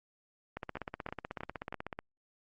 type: two click trains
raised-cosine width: 0.5 ms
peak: -23 / -24 dBFS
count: 24 / 4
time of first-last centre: 0.57-1.99 / 0.77-1.725 s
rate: 16.2 / 3.14 Hz
effects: Opus 48 kbps